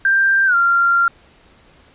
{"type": "tone with pitch glide", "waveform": "sine", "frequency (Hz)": [1581, 1384.3], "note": ["G6", "F6"], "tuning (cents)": [14, -16], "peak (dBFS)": -11, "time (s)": [0.05, 1.08], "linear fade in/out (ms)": 2, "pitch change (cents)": -230, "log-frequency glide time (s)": [0.46, 0.55], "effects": ["pink hiss -50 dBFS RMS until 1.94 s", "resampled to 8000 Hz"]}